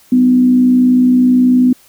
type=tone with frequency modulation; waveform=sine; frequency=251.1 Hz; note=B3; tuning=29 cents sharp; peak=-6 dBFS; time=0.12-1.73 s; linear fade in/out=5 ms; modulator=58.6 Hz; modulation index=0.31; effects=white hiss -47 dBFS RMS until 1.88 s